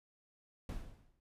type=noise with exponential decay; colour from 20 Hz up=brown; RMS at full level=-37 dBFS; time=0.69-1.2 s; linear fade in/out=2 ms; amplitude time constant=110 ms; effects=resampled to 32000 Hz